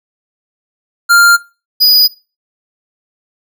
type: tone pair in turn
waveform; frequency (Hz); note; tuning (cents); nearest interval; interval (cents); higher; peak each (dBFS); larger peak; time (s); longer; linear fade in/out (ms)
square; 1396.9 / 4938; F6 / D#8; 0 / -14; octave + minor seventh; 2186; second; -5; neither; 1.09-1.37 / 1.8-2.08; neither; 20
effects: noise-tail reverb RT60 0.3 s tail -19 dB re dry